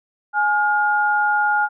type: tone pair together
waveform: sine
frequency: 837 / 1419.9 Hz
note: G#5 / F6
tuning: +13 / +28 cents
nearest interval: major sixth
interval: 915 cents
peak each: -18 dBFS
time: 0.33-1.69 s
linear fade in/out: 50 ms
effects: none